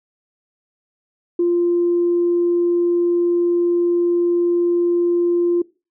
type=tone; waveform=sine; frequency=347.4 Hz; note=F4; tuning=9 cents flat; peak=-13 dBFS; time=1.39-5.62 s; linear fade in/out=5 ms; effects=noise-tail reverb RT60 0.3 s tail -22 dB re dry + tanh soft clip ceiling -9 dBFS